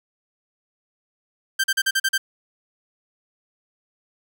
sawtooth tone bursts, 1568 Hz, G6, in tune, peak -14 dBFS, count 7, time 1.59-2.18 s, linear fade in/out 10 ms, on 50 ms, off 40 ms, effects none

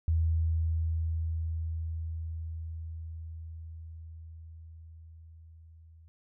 sine tone with level ramp, 81.2 Hz, E2, 26 cents flat, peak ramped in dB -23 to -52 dBFS, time 0.08-6.08 s, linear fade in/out 0 ms, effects none

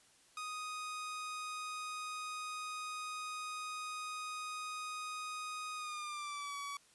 sawtooth tone with pitch glide, 1246 to 1136 Hz, D#6 to C#6, +2 to +42 cents, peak -37 dBFS, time 0.37-6.77 s, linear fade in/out 2 ms, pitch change -160 cents, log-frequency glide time 5.75-6.56 s, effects white hiss -66 dBFS RMS until 6.94 s + resampled to 24000 Hz

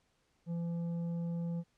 sine tone with tanh clipping, 169.7 Hz, F3, 49 cents flat, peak -35 dBFS, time 0.46-1.64 s, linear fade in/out 50 ms, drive 7 dB, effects pink hiss -75 dBFS RMS until 1.77 s + low-pass 8000 Hz 12 dB/octave

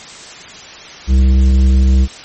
triangle tone with tanh clipping, 65.41 Hz, C2, in tune, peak -8 dBFS, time 1.07-2.08 s, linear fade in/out 50 ms, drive 14 dB, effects white hiss -33 dBFS RMS until 2.24 s + MP3 32 kbps

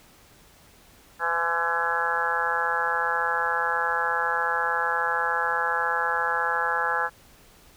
harmonic tone with a mistuned harmonic, 168.3 Hz, E3, 36 cents sharp, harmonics 3 / 4 / 5 / 6 / 7 / 8 / 9 / 10, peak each -33 / -39 / -29 / -31 / -36 / -29 / -31 / -28 dBFS, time 1.19-7.1 s, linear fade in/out 50 ms, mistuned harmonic 6, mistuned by +31 cents, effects pink hiss -54 dBFS RMS until 7.76 s

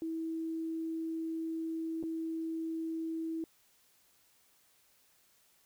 sine tone with dropouts, 324.8 Hz, E4, 26 cents flat, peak -34 dBFS, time 0.02-3.44 s, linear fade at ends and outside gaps 1 ms, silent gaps 2.028-2.036 s, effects white hiss -68 dBFS RMS until 5.65 s

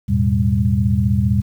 sine tone cluster, 83 / 107.3 / 122.6 / 198.3 Hz, E2 / A2 / B2 / G3, +12 / -43 / -12 / +20 cents, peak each -19 dBFS, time 0.08-1.42 s, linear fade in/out 20 ms, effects 8-bit

